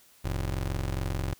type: ring-modulated tone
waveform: 30% pulse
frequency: 67.2 Hz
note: C2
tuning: 47 cents sharp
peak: -23 dBFS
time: 0.24-1.34 s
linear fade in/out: 10 ms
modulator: 22.3 Hz
effects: white hiss -59 dBFS RMS until 1.39 s